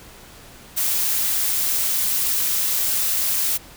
blue noise, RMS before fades -21 dBFS, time 0.76-3.58 s, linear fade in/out 20 ms, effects pink hiss -44 dBFS RMS until 3.76 s

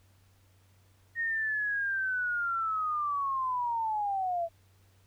sine linear sweep, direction down, 1864.7 to 659.3 Hz, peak -28 dBFS, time 1.15-4.49 s, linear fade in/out 50 ms, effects added 95 Hz sine -61 dBFS peak until 5.06 s + pink hiss -68 dBFS RMS until 5.06 s

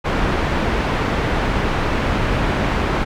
pink low-pass noise, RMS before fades -19 dBFS, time 0.04-3.05 s, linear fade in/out 20 ms, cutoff 2200 Hz, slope 12 dB/octave, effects none

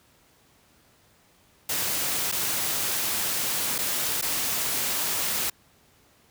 white noise with dropouts, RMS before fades -27 dBFS, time 1.69-5.5 s, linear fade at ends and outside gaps 5 ms, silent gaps 2.316-2.322 / 3.782-3.786 / 4.214-4.223 s, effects pink hiss -60 dBFS RMS until 6.3 s + high-pass 60 Hz 12 dB/octave

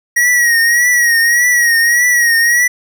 square tone with vibrato, 1900 Hz, A#6, 33 cents sharp, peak -9 dBFS, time 0.16-2.68 s, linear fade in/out 10 ms, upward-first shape triangle, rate 1.7 Hz, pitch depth 67 cents each way, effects none

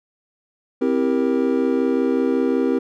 triangle chord, C dominant seventh, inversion none, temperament just, 261.6 / 327 / 392.4 / 470.9 Hz, C4 / E4 / G4 / Bb4, 0 / -14 / +2 / +18 cents, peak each -18 / -22 / -21 / -21 dBFS, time 0.81-2.79 s, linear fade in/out 10 ms, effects none

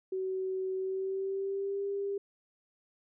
sine tone with pitch glide, 377.2 to 398.9 Hz, F#4 to G4, +33 to +30 cents, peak -31 dBFS, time 0.12-2.18 s, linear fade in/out 5 ms, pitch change +97 cents, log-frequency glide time 0.75-1.84 s, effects none

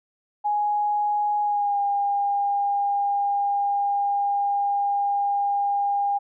sine tone with pitch glide, 831 to 806.9 Hz, G#5 to G5, +1 to +50 cents, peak -20 dBFS, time 0.44-6.19 s, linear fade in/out 20 ms, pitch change -51 cents, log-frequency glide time 1.42-1.79 s, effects none

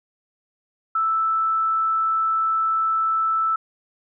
sine tone, 1318.5 Hz, E6, in tune, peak -18 dBFS, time 0.95-3.56 s, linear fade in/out 5 ms, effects none

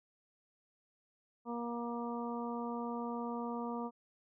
harmonic tone, 236.8 Hz, A#3, 27 cents sharp, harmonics 1 / 2 / 3 / 4 / 5, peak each -39 / -43 / -46 / -44 / -47 dBFS, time 1.45-3.91 s, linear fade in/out 50 ms, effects none

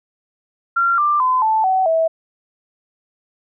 sine tone with pitch steps, 1377 / 1185 / 1019.7 / 877.5 / 755.2 / 649.9 Hz, F6 / D6 / C6 / A5 / F#5 / E5, -25 / +15 / -45 / -5 / +35 / -25 cents, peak -13 dBFS, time 0.76-2.08 s, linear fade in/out 10 ms, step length 220 ms, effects none

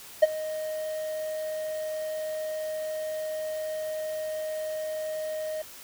triangle tone with ADSR envelope, 622.3 Hz, D#5, in tune, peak -9 dBFS, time 0.22-5.62 s, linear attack 12 ms, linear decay 26 ms, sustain -19 dB, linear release 4 ms, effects white hiss -46 dBFS RMS until 5.83 s

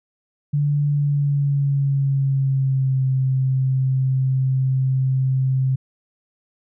sine tone with pitch glide, 145.3 to 131.71 Hz, D3 to C3, -18 to +12 cents, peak -16 dBFS, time 0.53-5.76 s, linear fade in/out 10 ms, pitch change -170 cents, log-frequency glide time 0.88-3.04 s, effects none

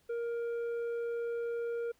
sine tone with tanh clipping, 468.8 Hz, A#4, 10 cents sharp, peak -34 dBFS, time 0.09-1.92 s, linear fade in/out 10 ms, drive 6 dB, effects pink hiss -70 dBFS RMS until 1.99 s

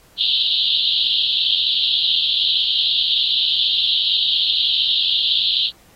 white band-pass noise, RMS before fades -18 dBFS, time 0.17-5.71 s, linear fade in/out 50 ms, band 3000 to 4100 Hz, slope 96 dB/octave, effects pink hiss -52 dBFS RMS until 5.95 s + AAC 48 kbps

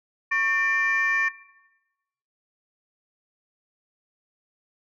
sine tone cluster, 1111 / 1802 / 2360 Hz, C#6 / A6 / D7, +4 / +41 / +8 cents, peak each -28 / -22 / -26 dBFS, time 0.31-1.29 s, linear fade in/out 10 ms, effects noise-tail reverb RT60 1.0 s tail -18 dB re dry + tanh soft clip ceiling -14 dBFS

